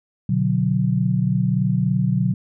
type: chord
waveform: sine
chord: B minor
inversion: none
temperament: equal with one note detuned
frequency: 123.47 / 146.83 / 184.36 Hz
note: B2 / D3 / F#3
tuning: 0 / 0 / -6 cents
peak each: -21 / -22 / -20 dBFS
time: 0.29-2.34 s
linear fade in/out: 5 ms
effects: none